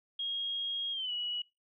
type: tone with pitch glide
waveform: sine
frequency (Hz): 3267 to 2927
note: G#7 to F#7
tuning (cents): -29 to -19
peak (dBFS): -33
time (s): 0.19-1.42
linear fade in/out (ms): 5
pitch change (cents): -190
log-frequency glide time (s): 0.92-1.12
effects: noise-tail reverb RT60 0.2 s tail -20 dB re dry